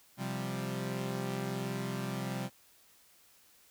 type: chord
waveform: sawtooth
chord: C suspended fourth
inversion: none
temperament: equal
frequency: 130.81 / 174.61 / 196 Hz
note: C3 / F3 / G3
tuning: 0 / 0 / 0 cents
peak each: -34 / -37 / -34 dBFS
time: 0.17-2.5 s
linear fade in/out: 50 ms
effects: white hiss -63 dBFS RMS until 3.7 s